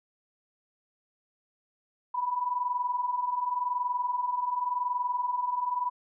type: tone pair together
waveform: sine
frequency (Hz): 968.1 / 989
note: B5 / B5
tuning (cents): -35 / +2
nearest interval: unison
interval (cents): 37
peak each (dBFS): -33 / -28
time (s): 2.14-5.9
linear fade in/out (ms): 10
effects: none